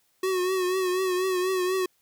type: tone with vibrato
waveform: square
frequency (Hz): 370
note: F#4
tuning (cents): 0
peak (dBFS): -24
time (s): 0.23-1.86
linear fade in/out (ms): 5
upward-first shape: triangle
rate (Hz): 4.1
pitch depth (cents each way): 58
effects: white hiss -68 dBFS RMS until 2.01 s